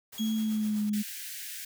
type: noise with tremolo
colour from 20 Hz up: white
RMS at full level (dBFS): -45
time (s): 0.12-0.9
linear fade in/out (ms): 10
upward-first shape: sine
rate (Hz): 7.9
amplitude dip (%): 45
type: tone with exponential decay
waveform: 35% pulse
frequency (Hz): 3308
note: G#7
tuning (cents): -8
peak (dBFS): -34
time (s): 0.18-1.15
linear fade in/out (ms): 1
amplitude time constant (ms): 210
type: tone with pitch glide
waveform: sine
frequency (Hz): 220 to 209.6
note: A3 to G#3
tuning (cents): 0 to +16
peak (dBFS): -26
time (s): 0.19-1.03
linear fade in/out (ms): 20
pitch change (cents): -84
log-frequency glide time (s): 0.36-0.83
type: high-pass noise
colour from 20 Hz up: white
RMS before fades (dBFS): -40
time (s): 0.93-1.65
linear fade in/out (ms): 5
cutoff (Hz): 1500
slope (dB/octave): 96
effects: none